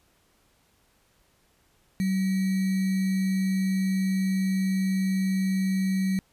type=tone with sample-and-hold; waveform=sine; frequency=190 Hz; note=F#3; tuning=46 cents sharp; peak=-22 dBFS; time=2-6.19 s; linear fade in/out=0 ms; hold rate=2100 Hz; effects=pink hiss -65 dBFS RMS until 6.32 s + resampled to 32000 Hz